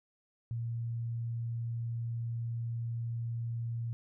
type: tone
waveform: sine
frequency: 116.54 Hz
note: A#2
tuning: in tune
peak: -33 dBFS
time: 0.51-3.93 s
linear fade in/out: 0 ms
effects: none